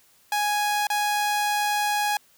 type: tone with dropouts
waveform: sawtooth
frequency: 830.6 Hz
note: G#5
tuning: in tune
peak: -18 dBFS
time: 0.32-2.17 s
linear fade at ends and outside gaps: 2 ms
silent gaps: 0.87-0.901 s
effects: white hiss -59 dBFS RMS until 2.37 s